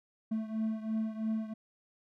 triangle beating tone pair, 219.3 / 222.3 Hz, A3 / A3, -6 / +18 cents, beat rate 3 Hz, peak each -31 / -35 dBFS, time 0.31-1.54 s, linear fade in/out 10 ms, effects none

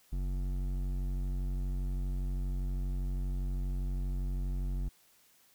triangle tone with hard clipping, 46.25 Hz, F#1, in tune, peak -33 dBFS, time 0.12-4.89 s, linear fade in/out 10 ms, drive 15 dB, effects white hiss -65 dBFS RMS until 5.54 s

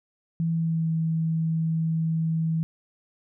sine tone with pitch glide, 164.9 to 161.88 Hz, E3 to E3, +1 to -31 cents, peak -22 dBFS, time 0.4-2.63 s, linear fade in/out 0 ms, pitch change -32 cents, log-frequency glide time 0.5-0.9 s, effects none

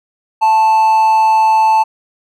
triangle tone with amplitude modulation, 880 Hz, A5, in tune, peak -4 dBFS, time 0.41-1.84 s, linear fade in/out 20 ms, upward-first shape sine, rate 199 Hz, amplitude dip 35%, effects none

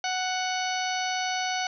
harmonic tone, 741 Hz, F#5, 2 cents sharp, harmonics 1 / 2 / 3 / 4 / 5 / 6 / 7 / 8, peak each -29 / -34 / -35 / -36 / -40 / -37 / -45 / -37 dBFS, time 0.04-1.67 s, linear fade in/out 2 ms, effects none

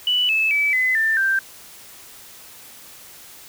sine tone with pitch steps, 2966 / 2612 / 2300 / 2026 / 1784.1 / 1571.2 Hz, F#7 / E7 / D7 / B6 / A6 / G6, +4 / -17 / -37 / +44 / +24 / +4 cents, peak -16 dBFS, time 0.07-1.39 s, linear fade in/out 2 ms, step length 220 ms, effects white hiss -43 dBFS RMS until 3.48 s

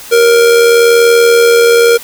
square tone with amplitude modulation, 468.4 Hz, A#4, 8 cents sharp, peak -3 dBFS, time 0.11-1.98 s, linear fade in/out 20 ms, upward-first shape sine, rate 80.8 Hz, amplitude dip 40%, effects white hiss -30 dBFS RMS until 2.03 s

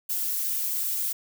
violet noise with flanger, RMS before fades -28 dBFS, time 0.09-1.13 s, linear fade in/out 10 ms, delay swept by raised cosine 2 to 6.3 ms, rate 2.4 Hz, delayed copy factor +0.8, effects none

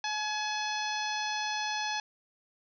harmonic tone with a mistuned harmonic, 852 Hz, G#5, 44 cents sharp, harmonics 1 / 2 / 3 / 4 / 5 / 6 / 7, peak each -34 / -37 / -39 / -40 / -41 / -42 / -42 dBFS, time 0.04-2 s, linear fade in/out 2 ms, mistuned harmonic 2, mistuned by -19 cents, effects none

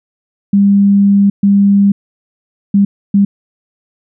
sine tone bursts at uneven times, 200 Hz, G3, 35 cents sharp, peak -5 dBFS, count 4, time 0.53-1.3 / 1.43-1.92 / 2.74-2.85 / 3.14-3.25 s, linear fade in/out 5 ms, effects none

